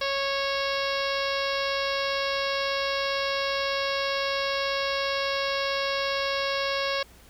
harmonic tone, 551 Hz, C#5, 11 cents flat, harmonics 1 / 2 / 3 / 4 / 5 / 6 / 7 / 8 / 9 / 10, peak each -29 / -32 / -34 / -35 / -36 / -37 / -37 / -38 / -39 / -39 dBFS, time 0.01-7.03 s, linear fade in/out 5 ms, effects added 60 Hz sine -54 dBFS peak until 7.29 s + pink hiss -54 dBFS RMS until 7.29 s

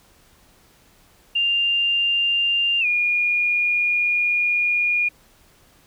sine tone with pitch glide, 2794 to 2432 Hz, F7 to D#7, 0 to -40 cents, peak -17 dBFS, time 1.35-5.09 s, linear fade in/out 10 ms, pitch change -240 cents, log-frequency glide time 2.8-2.86 s, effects pink hiss -55 dBFS RMS until 5.86 s

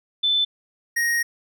sine / square tone pair in turn, 3520 / 1872.2 Hz, A7 / A#6, 0 / +7 cents, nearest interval major seventh, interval 1093 cents, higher first, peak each -17 / -20 dBFS, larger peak first, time 0.23-0.45 / 0.96-1.23 s, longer second, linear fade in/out 10 ms, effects none

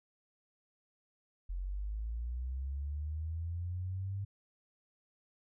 sine linear sweep, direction up, 43.49 to 100 Hz, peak -35 dBFS, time 1.49-4.25 s, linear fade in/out 10 ms, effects none

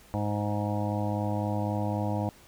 harmonic tone with a mistuned harmonic, 103.83 Hz, G#2, in tune, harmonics 1 / 2 / 3 / 5 / 6 / 7 / 8 / 9, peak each -30 / -33 / -35 / -37 / -38 / -38 / -39 / -40 dBFS, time 0.14-2.29 s, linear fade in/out 0 ms, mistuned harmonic 9, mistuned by +17 cents, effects pink hiss -55 dBFS RMS until 2.47 s

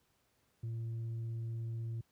sine tone with tanh clipping, 114.5 Hz, A#2, 31 cents flat, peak -37 dBFS, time 0.63-2.01 s, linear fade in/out 5 ms, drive 2 dB, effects pink hiss -75 dBFS RMS until 2.11 s + high-pass 60 Hz 12 dB/octave

